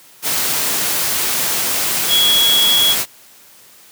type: tone in noise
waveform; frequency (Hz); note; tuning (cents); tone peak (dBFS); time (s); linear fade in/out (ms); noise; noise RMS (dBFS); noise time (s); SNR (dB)
sine; 3339; G#7; +9; -11; 2.08-2.96; 50; white; -18; 0.22-3.06; +4
effects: white hiss -45 dBFS RMS until 3.91 s + high-pass 100 Hz 12 dB/octave